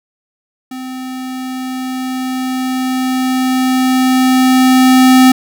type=tone with level ramp; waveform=square; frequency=257.8 Hz; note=C4; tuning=26 cents flat; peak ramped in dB=-24 to -4 dBFS; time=0.71-5.32 s; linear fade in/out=5 ms; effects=none